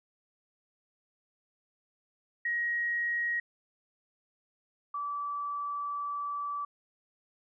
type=tone pair in turn; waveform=sine; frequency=1891 / 1156.2 Hz; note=A#6 / D6; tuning=+24 / -27 cents; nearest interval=major sixth; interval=851 cents; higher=first; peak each=-28 / -32 dBFS; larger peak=first; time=2.45-3.4 / 4.94-6.65 s; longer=second; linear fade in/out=5 ms; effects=none